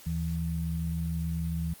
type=tone pair together; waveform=sine; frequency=77.78 / 164.81 Hz; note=D#2 / E3; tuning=0 / 0 cents; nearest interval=octave + minor second; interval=1300 cents; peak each=-32 / -30 dBFS; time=0.06-1.74 s; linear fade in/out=10 ms; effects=white hiss -51 dBFS RMS until 1.8 s + Opus 48 kbps